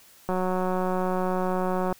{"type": "click train", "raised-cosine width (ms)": 1, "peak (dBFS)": -14, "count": 302, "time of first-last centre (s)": [0.29, 1.926], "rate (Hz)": 184, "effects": ["white hiss -54 dBFS RMS until 1.99 s"]}